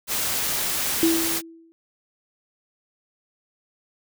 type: noise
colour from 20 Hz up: white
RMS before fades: -25 dBFS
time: 0.07-1.42 s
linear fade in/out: 50 ms
type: tone with exponential decay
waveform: sine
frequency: 329.4 Hz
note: E4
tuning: 1 cent flat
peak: -14 dBFS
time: 1.03-1.72 s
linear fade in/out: 0 ms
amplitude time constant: 150 ms
effects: none